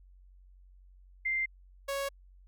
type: tone pair in turn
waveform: sine / sawtooth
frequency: 2091 / 553.8 Hz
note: C7 / C#5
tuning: -2 / -2 cents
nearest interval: octave + major seventh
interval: 2300 cents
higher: first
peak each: -28 dBFS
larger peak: neither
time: 1.25-1.46 / 1.88-2.09 s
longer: neither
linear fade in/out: 10 ms
effects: added 46 Hz sine -54 dBFS peak until 2.47 s